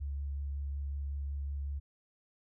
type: tone with vibrato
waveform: sine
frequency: 70.4 Hz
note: C#2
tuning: 27 cents sharp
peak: -34 dBFS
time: 0-1.8 s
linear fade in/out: 20 ms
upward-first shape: sine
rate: 5.4 Hz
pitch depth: 13 cents each way
effects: none